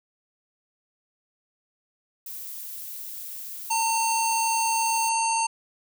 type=noise; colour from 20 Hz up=violet; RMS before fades=-37 dBFS; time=2.26-5.09 s; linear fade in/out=5 ms
type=harmonic tone; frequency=907 Hz; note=A#5; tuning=48 cents flat; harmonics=1 / 3 / 5 / 7 / 9 / 10; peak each=-23 / -31 / -35 / -31 / -34 / -34 dBFS; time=3.7-5.47 s; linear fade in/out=10 ms
effects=none